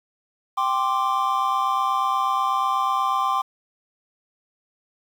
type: chord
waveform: triangle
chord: G suspended fourth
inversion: none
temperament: equal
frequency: 784 / 1046.5 / 1174.7 Hz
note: G5 / C6 / D6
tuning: 0 / 0 / 0 cents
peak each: -24 / -21 / -22 dBFS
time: 0.57-3.42 s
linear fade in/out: 10 ms
effects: 8-bit